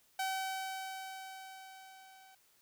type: tone with level ramp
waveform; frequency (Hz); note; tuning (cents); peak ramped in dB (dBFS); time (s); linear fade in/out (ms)
sawtooth; 764; G5; -45; -29 to -54; 0.19-2.35; 5
effects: white hiss -69 dBFS RMS until 2.61 s